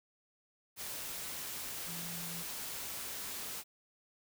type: tone in noise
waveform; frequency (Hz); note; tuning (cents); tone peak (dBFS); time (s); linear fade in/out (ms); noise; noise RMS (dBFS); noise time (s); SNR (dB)
sine; 170; F3; -46; -46; 1.85-2.45; 50; white; -42; 0.76-3.64; -7
effects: none